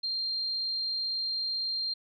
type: tone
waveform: sine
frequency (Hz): 4186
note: C8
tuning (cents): 0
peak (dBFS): -29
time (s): 0.03-1.94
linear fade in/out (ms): 10
effects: none